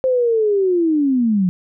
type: linear sweep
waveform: sine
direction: down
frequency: 526 to 174.61 Hz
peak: -13 dBFS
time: 0.04-1.49 s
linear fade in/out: 0 ms
effects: none